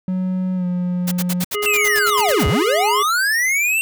triangle tone with pitch glide, 185 to 178.8 Hz, F#3 to F3, 0 to +41 cents, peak -16 dBFS, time 0.08-1.44 s, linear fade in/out 2 ms, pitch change -59 cents, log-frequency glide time 0.55-0.65 s
white noise bursts, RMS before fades -24 dBFS, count 13, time 1.07-2.436 s, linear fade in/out 10 ms, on 46 ms, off 64 ms
harmonic tone, 415.3 Hz, G#4, in tune, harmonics 1 / 3 / 5 / 7, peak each -21 / -26 / -28 / -29 dBFS, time 1.54-3.03 s, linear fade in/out 10 ms
square linear two-way sweep, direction down then up, 2735 to 55 to 2735 Hz, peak -16 dBFS, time 1.66-3.81 s, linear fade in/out 0 ms, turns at 2.47 s
effects none

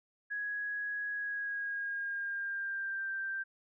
sine tone with pitch glide, 1666 to 1572.5 Hz, G#6 to G6, +5 to +5 cents, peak -34 dBFS, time 0.3-3.44 s, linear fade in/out 20 ms, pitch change -100 cents, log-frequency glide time 1.11-3.09 s, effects none

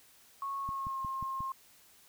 sine tone with pitch glide, 1100 to 1067.5 Hz, C#6 to C6, -14 to +34 cents, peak -34 dBFS, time 0.42-1.52 s, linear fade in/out 2 ms, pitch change -52 cents, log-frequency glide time 0.6-1.01 s
click train, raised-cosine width 5 ms, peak -31 dBFS, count 5, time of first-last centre 0.69-1.406 s, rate 5.59 Hz
effects white hiss -61 dBFS RMS until 2.08 s

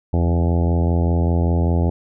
harmonic tone with a mistuned harmonic, 85.1 Hz, F2, 44 cents flat, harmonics 1 / 2 / 3 / 4 / 5 / 6 / 7 / 8 / 9 / 10, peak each -16 / -22 / -26 / -28 / -30 / -32 / -33 / -34 / -35 / -36 dBFS, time 0.13-1.9 s, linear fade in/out 5 ms, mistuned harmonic 1, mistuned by -50 cents, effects none

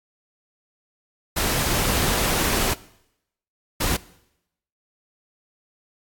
pink noise bursts at uneven times, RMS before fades -22 dBFS, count 2, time 1.36-2.74 / 3.8-3.97 s, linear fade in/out 10 ms, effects noise-tail reverb RT60 0.8 s tail -20 dB re dry + AAC 64 kbps

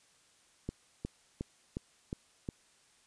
click train, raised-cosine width 3 ms, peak -23 dBFS, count 6, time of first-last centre 0.69-2.489 s, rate 2.78 Hz, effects white hiss -66 dBFS RMS until 3.06 s + resampled to 22050 Hz

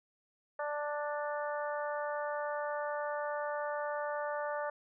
harmonic tone, 294.5 Hz, D4, 5 cents sharp, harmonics 2 / 3 / 4 / 5 / 6, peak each -36 / -40 / -42 / -44 / -46 dBFS, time 0.59-4.7 s, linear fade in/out 5 ms, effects none

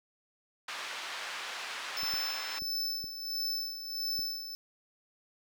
pink band-pass noise, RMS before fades -40 dBFS, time 0.68-2.59 s, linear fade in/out 5 ms, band 1100 to 4400 Hz, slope 12 dB/octave
square tone with tremolo, 5274 Hz, E8, in tune, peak -31 dBFS, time 1.97-4.55 s, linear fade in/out 0 ms, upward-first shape sine, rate 1.5 Hz, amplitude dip 65%
clicks, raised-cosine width 3 ms, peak -34 dBFS, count 5, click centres 2.033 / 2.138 / 2.621 / 3.042 / 4.192 s
effects none

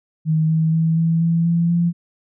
sine tone with pitch steps, 157.8 / 160 / 162.24 / 164.5 / 166.8 / 169.13 / 171.49 Hz, D#3 / D#3 / E3 / E3 / E3 / E3 / F3, +25 / +49 / -27 / -3 / +21 / +45 / -31 cents, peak -14 dBFS, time 0.25-1.93 s, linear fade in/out 50 ms, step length 240 ms, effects none

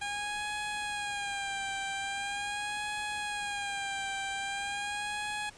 15% pulse tone with vibrato, 811 Hz, G#5, 41 cents flat, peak -27 dBFS, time 0.01-5.5 s, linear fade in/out 10 ms, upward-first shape sine, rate 0.42 Hz, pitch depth 57 cents each way, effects pink hiss -54 dBFS RMS until 5.57 s + resampled to 22050 Hz

